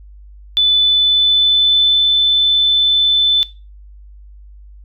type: tone with pitch glide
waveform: sine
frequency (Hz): 3494 to 3518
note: A7 to A7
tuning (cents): -13 to -1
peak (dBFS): -9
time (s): 0.57-3.43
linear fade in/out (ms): 0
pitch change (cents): +12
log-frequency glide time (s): 0.74-2.01
effects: noise-tail reverb RT60 0.3 s tail -19 dB re dry + added 50 Hz sine -36 dBFS peak until 4.84 s